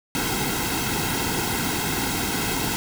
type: noise with comb filter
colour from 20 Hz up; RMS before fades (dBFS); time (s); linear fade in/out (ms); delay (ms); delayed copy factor
pink; -25; 0.15-2.76; 0; 1.7; -0.75
effects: none